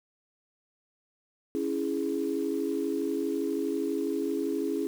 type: chord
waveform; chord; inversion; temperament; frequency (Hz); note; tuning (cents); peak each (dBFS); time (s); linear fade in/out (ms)
sine; C# minor; none; equal; 277.2 / 329.6 / 415.3; C#4 / E4 / G#4; 0 / 0 / 0; -31; 1.55-4.87; 0
effects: tanh soft clip ceiling -17 dBFS + 8-bit